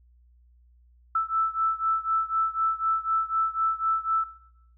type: beating tone pair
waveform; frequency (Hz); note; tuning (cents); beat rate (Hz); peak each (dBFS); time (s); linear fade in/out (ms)
sine; 1318.5 / 1322.5; E6 / E6; 0 / +5; 4; -26; 1.15-4.24; 5
effects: noise-tail reverb RT60 0.8 s tail -18 dB re dry + added 60 Hz sine -55 dBFS peak until 4.77 s